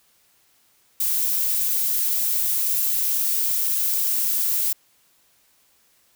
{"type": "noise", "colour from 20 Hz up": "violet", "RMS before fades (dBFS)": -22, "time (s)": [1, 4.73], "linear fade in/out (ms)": 5, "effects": ["white hiss -61 dBFS RMS until 6.15 s"]}